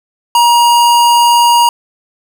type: tone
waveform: square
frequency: 949 Hz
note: A#5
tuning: 31 cents sharp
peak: -6 dBFS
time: 0.35-1.69 s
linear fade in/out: 2 ms
effects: none